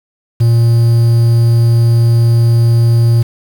triangle tone with quantisation, 116.54 Hz, A#2, in tune, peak -4 dBFS, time 0.4-3.23 s, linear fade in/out 10 ms, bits 5, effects none

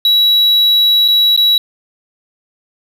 triangle tone with dropouts, 3900 Hz, B7, 23 cents flat, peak -6 dBFS, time 0.05-1.58 s, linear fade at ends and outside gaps 2 ms, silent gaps 1.08-1.084 / 1.364-1.375 s, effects none

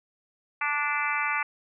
harmonic tone, 292.5 Hz, D4, 7 cents flat, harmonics 3 / 4 / 5 / 6 / 7 / 8 / 9, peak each -33 / -31 / -32 / -36 / -31 / -32 / -36 dBFS, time 0.61-1.43 s, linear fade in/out 5 ms, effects none

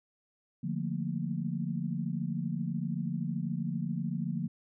sine chord, Bb major seventh, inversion first, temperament equal, 146.83 / 174.61 / 220 / 233.1 Hz, D3 / F3 / A3 / Bb3, 0 / 0 / 0 / 0 cents, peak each -36 / -34 / -39 / -38 dBFS, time 0.63-4.48 s, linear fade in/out 10 ms, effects none

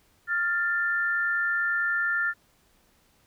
sine tone pair together, 1400 / 1775.5 Hz, F6 / A6, +4 / +15 cents, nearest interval major third, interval 411 cents, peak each -26 dBFS, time 0.27-2.34 s, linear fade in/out 50 ms, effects pink hiss -64 dBFS RMS until 3.26 s

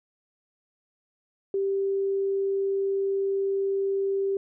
sine tone, 392 Hz, G4, in tune, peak -23 dBFS, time 1.54-4.37 s, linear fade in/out 2 ms, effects none

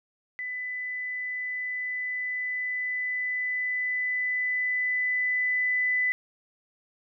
sine tone with level ramp, 1999 Hz, B6, 20 cents sharp, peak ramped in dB -31 to -22 dBFS, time 0.39-6.12 s, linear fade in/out 0 ms, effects none

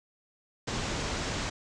pink low-pass noise, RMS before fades -33 dBFS, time 0.67-1.5 s, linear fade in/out 10 ms, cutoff 7600 Hz, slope 48 dB/octave, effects none

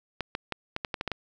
clicks, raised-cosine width 0.3 ms, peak -14 dBFS, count 9, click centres 0.207 / 0.351 / 0.523 / 0.764 / 0.848 / 0.942 / 1.011 / 1.077 / 1.117 s, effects none

